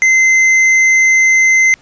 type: tone with hard clipping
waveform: sine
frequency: 2067 Hz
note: C7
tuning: 22 cents flat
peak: -8 dBFS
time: 0.02-1.74 s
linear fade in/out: 0 ms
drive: 7 dB
effects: pink hiss -47 dBFS RMS until 1.81 s + resampled to 16000 Hz